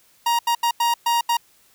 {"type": "tone bursts at uneven times", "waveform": "45% pulse", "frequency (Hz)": 941, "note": "A#5", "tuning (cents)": 16, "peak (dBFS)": -17, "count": 6, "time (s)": [[0.26, 0.39], [0.47, 0.55], [0.63, 0.71], [0.8, 0.94], [1.06, 1.21], [1.29, 1.37]], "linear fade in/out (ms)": 5, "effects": ["white hiss -57 dBFS RMS until 1.74 s"]}